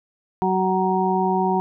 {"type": "harmonic tone", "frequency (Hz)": 187.3, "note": "F#3", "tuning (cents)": 21, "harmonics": [1, 2, 4, 5], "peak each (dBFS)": [-23, -23, -23, -23], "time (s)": [0.42, 1.6], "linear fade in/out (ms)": 0, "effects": []}